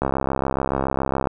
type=click train; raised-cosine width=1 ms; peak=-7 dBFS; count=85; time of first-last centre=0.02-1.272 s; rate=67.1 Hz; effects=none